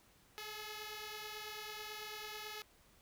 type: beating tone pair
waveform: 5% pulse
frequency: 423 / 432.1 Hz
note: G#4 / A4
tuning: +32 / -31 cents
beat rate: 9.1 Hz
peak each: -35 / -38 dBFS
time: 0.38-2.62 s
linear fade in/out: 0 ms
effects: pink hiss -67 dBFS RMS until 3.01 s